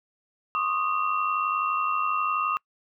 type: tone cluster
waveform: sine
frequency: 1064 / 1136 / 1235 / 2722 Hz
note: C6 / C#6 / D#6 / F7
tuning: +29 / +42 / -13 / -45 cents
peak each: -33 / -31 / -25 / -33 dBFS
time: 0.55-2.57 s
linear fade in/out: 0 ms
effects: noise-tail reverb RT60 0.1 s tail -25 dB re dry